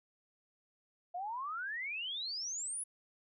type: exponential sweep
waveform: sine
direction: up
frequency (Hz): 687 to 10548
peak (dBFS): -37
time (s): 1.14-2.84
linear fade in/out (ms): 10
effects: none